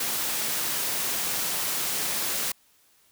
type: high-pass noise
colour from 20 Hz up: white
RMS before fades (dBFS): -28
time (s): 0-2.52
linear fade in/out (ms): 5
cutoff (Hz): 110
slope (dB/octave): 12
effects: white hiss -62 dBFS RMS until 3.11 s